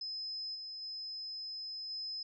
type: tone with level steps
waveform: sine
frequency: 5100 Hz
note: D#8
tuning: 42 cents sharp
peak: -38 / -42 / -40 / -38 dBFS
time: 0.01-2.23 s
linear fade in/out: 5 ms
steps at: 0.54 / 0.81 / 1.89 s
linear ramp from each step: 20 ms
effects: none